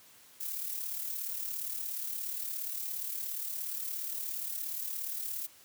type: noise with amplitude modulation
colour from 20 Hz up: violet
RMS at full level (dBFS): -35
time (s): 0.4-5.47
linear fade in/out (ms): 10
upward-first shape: sine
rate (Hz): 37.1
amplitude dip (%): 50
effects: white hiss -58 dBFS RMS until 5.64 s + high-pass 60 Hz 12 dB/octave